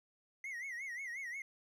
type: tone with vibrato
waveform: triangle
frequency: 2030 Hz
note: B6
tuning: 47 cents sharp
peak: -39 dBFS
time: 0.44-1.42 s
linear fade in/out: 2 ms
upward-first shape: sine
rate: 5.6 Hz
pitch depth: 150 cents each way
effects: none